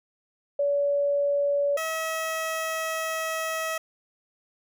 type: tone pair in turn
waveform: sine / 15% pulse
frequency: 570 / 643.2 Hz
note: C#5 / E5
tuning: +48 / -43 cents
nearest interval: major second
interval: 209 cents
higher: second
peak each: -21 dBFS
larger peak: neither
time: 0.59-1.77 / 1.77-3.78 s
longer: second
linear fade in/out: 5 ms
effects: none